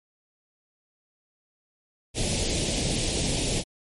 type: band-stop noise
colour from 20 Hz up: pink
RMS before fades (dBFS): -26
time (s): 2.14-3.64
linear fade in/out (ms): 50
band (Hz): 660 to 2500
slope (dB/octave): 24
effects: MP3 48 kbps

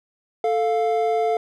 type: tone pair together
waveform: triangle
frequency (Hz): 441 / 700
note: A4 / F5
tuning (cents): +4 / +4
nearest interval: minor sixth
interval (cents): 800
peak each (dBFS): -19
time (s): 0.44-1.37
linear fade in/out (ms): 2
effects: none

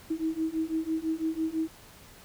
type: beating tone pair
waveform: sine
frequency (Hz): 317.4 / 323.4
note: D#4 / E4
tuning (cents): +35 / -33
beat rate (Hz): 6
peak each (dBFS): -31 / -30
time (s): 0.1-1.68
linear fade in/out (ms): 10
effects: pink hiss -52 dBFS RMS until 2.24 s

